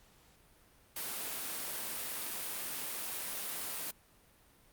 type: high-pass noise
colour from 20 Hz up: white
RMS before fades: -39 dBFS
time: 0.96-3.91 s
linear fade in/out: 5 ms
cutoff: 160 Hz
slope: 12 dB/octave
effects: pink hiss -64 dBFS RMS until 4.72 s + Opus 48 kbps